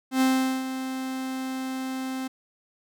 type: tone with ADSR envelope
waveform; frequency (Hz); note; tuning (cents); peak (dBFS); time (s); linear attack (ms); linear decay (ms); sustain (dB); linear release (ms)
45% pulse; 261.6; C4; 0; -18; 0.11-2.28; 100; 420; -11; 11
effects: none